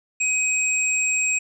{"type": "tone pair together", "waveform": "sine", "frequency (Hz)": [2529, 7557], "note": ["D#7", "A#8"], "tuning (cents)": [28, 23], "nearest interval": "octave + perfect fifth", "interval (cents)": 1895, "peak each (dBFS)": [-21, -23], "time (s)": [0.2, 1.39], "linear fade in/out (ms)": 10, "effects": []}